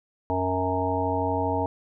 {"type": "harmonic tone", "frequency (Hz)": 92.5, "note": "F#2", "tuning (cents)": 0, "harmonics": [1, 3, 5, 7, 9, 10], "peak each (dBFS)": [-30, -30, -30, -30, -30, -30], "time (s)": [0.3, 1.66], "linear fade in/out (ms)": 0, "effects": []}